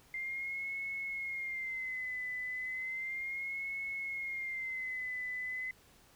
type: tone with vibrato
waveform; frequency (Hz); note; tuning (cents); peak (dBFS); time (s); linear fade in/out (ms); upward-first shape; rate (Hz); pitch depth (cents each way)
sine; 2093; C7; 0; -36; 0.14-5.71; 2; sine; 0.34; 77
effects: pink hiss -63 dBFS RMS until 6.15 s